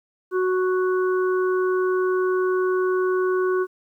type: harmonic tone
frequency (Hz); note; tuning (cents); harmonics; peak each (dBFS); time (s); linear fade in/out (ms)
370; F#4; 0; 1 / 3 / 4; -19 / -29 / -31; 0.31-3.67; 50
effects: 10-bit